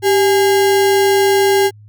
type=tone with sample-and-hold; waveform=sine; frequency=392 Hz; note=G4; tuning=in tune; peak=-9 dBFS; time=0.02-1.71 s; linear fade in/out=50 ms; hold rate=1225 Hz; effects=added 105 Hz sine -38 dBFS peak until 1.88 s